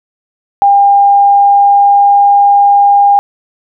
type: tone with pitch glide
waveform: sine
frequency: 802 to 807.1 Hz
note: G5 to G#5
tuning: +39 to -50 cents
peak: -3 dBFS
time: 0.62-3.19 s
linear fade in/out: 0 ms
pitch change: +11 cents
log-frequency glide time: 0.78-2.28 s
effects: none